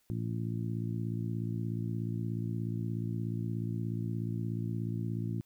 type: harmonic tone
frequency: 56.8 Hz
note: A#1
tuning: 44 cents flat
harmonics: 2 / 3 / 4 / 5 / 6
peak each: -34 / -38 / -41 / -44 / -45 dBFS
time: 0.1-5.41 s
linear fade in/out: 0 ms
effects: white hiss -72 dBFS RMS until 5.45 s